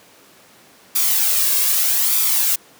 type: noise with flanger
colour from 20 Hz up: blue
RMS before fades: -17 dBFS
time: 0.95-2.56 s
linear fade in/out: 10 ms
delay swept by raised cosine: 0.85 to 1.85 ms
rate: 0.81 Hz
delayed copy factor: +0.5
effects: pink hiss -48 dBFS RMS until 2.79 s + high-pass 200 Hz 12 dB/octave